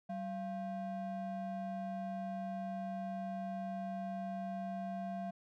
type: ring-modulated tone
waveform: triangle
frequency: 440 Hz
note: A4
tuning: in tune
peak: -33 dBFS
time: 0.09-5.31 s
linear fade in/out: 10 ms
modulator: 249 Hz
effects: none